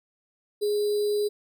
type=tone with sample-and-hold; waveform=sine; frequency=415.3 Hz; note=G#4; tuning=in tune; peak=-22 dBFS; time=0.61-1.29 s; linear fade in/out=20 ms; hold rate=4410 Hz; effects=none